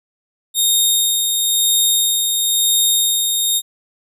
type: tone with tremolo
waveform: 15% pulse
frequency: 3700 Hz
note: A#7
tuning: 14 cents flat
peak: -5 dBFS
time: 0.54-3.62 s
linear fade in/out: 50 ms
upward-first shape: sine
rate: 0.99 Hz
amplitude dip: 35%
effects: none